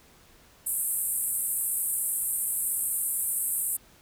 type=band-pass noise; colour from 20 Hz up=pink; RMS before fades=-29 dBFS; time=0.66-3.77 s; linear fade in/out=10 ms; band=8100 to 14000 Hz; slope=96 dB/octave; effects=pink hiss -57 dBFS RMS until 4.01 s